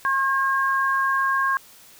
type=tone pair together; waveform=sine; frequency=1079.2 / 1617 Hz; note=C#6 / G#6; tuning=-47 / -47 cents; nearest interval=perfect fifth; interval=700 cents; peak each=-21 / -22 dBFS; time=0.05-1.57 s; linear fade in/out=0 ms; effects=white hiss -49 dBFS RMS until 1.99 s